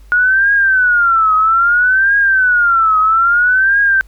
sine tone with vibrato, 1440 Hz, F#6, 47 cents flat, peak -8 dBFS, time 0.12-4.01 s, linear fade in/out 0 ms, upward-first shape triangle, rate 0.61 Hz, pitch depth 230 cents each way, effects added 50 Hz sine -37 dBFS peak until 4.07 s + pink hiss -53 dBFS RMS until 4.07 s

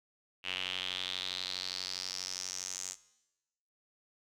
square tone with band-pass filter sweep, 46.17 Hz, F#1, 3 cents flat, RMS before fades -39 dBFS, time 0.43-2.96 s, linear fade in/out 50 ms, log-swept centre 2800 to 6900 Hz, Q 5.1, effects noise-tail reverb RT60 1.0 s tail -19 dB re dry

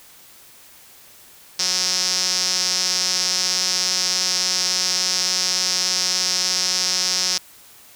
sawtooth tone with band-pass filter, 183.4 Hz, F#3, 15 cents flat, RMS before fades -21 dBFS, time 1.59-7.38 s, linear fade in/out 5 ms, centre 5400 Hz, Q 5.5, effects white hiss -47 dBFS RMS until 7.95 s

